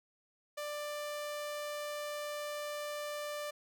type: tone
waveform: sawtooth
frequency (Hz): 591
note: D5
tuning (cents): +11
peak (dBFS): -34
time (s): 0.57-3.51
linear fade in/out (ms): 10
effects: none